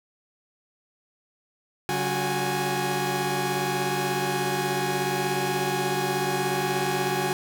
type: tone cluster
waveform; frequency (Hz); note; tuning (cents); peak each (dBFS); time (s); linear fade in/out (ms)
sawtooth; 141.4 / 190 / 363.5 / 380.1 / 829; C#3 / F#3 / F#4 / F#4 / G#5; +35 / +46 / -31 / +47 / -3; -28 / -30 / -25 / -29 / -25; 1.89-7.33; 0
effects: none